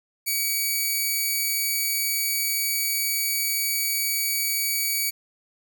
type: tone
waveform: 5% pulse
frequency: 2271 Hz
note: C#7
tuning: 41 cents sharp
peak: -13 dBFS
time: 0.26-5.11 s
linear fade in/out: 20 ms
effects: none